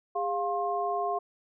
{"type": "tone cluster", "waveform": "sine", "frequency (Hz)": [406.8, 702, 1066], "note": ["G#4", "F5", "C6"], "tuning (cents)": [-36, 9, 32], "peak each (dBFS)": [-33, -29, -33], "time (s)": [0.15, 1.19], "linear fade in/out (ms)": 10, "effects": []}